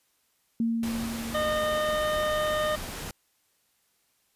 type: tone with exponential decay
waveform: sine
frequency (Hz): 229.4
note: A#3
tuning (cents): -28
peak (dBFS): -22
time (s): 0.6-2.81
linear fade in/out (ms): 2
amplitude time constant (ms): 480
type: noise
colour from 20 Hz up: pink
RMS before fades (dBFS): -37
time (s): 0.83-3.11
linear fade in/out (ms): 2
type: harmonic tone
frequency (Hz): 611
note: D#5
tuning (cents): -32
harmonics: 1 / 2 / 3 / 5 / 6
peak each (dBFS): -26 / -31 / -34 / -39 / -41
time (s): 1.34-2.76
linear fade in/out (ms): 10
effects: white hiss -70 dBFS RMS until 4.35 s + resampled to 32000 Hz